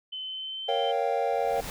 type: tone with pitch glide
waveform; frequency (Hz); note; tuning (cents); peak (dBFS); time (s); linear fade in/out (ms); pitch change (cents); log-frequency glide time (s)
sine; 3050 to 3105; G7 to G7; -48 to -17; -33; 0.12-0.92; 10; +31; 0.22-0.76
type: chord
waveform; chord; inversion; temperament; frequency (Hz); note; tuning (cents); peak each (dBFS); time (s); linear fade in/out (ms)
triangle; G half-diminished seventh; first; equal; 466.2 / 554.4 / 698.5 / 784; Bb4 / Db5 / F5 / G5; 0 / 0 / 0 / 0; -28; 0.68-1.61; 10
type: noise with exponential growth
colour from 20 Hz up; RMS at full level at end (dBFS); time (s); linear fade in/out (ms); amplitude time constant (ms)
pink; -34; 1.14-1.7; 1; 120
effects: none